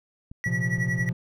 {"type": "clicks", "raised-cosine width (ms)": 5, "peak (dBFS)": -28, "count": 4, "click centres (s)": [0.315, 0.783, 0.889, 0.991]}
{"type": "tone with tremolo", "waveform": "triangle", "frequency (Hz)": 1938, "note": "B6", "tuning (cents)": -33, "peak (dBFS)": -22, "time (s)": [0.44, 1.09], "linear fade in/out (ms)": 0, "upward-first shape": "triangle", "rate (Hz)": 11, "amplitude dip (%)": 95}
{"type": "chord", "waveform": "triangle", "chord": "Bb suspended second", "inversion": "none", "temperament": "equal", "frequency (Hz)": [116.54, 130.81, 174.61], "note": ["Bb2", "C3", "F3"], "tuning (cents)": [0, 0, 0], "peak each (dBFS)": -27, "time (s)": [0.46, 1.13], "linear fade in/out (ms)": 5}
{"effects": []}